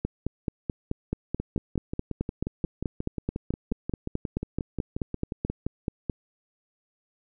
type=two click trains; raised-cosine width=3 ms; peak=-14 / -17 dBFS; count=29 / 24; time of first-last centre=0.05-6.098 / 1.4-5.5 s; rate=4.63 / 5.61 Hz; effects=none